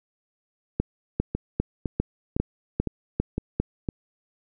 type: two click trains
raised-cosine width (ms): 3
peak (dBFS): -13 / -9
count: 6 / 8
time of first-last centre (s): 1.35-3.888 / 0.8-3.6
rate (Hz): 1.97 / 2.5
effects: none